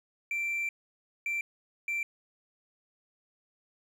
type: tone bursts at uneven times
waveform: triangle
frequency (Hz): 2349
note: D7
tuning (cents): 0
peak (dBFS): -27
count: 3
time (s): 0.31-0.69 / 1.26-1.41 / 1.88-2.03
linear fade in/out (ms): 2
effects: tanh soft clip ceiling -23 dBFS + 11-bit